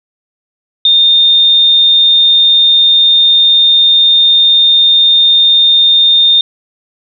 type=tone; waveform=sine; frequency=3641 Hz; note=A#7; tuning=41 cents flat; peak=-4 dBFS; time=0.85-6.41 s; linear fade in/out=2 ms; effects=none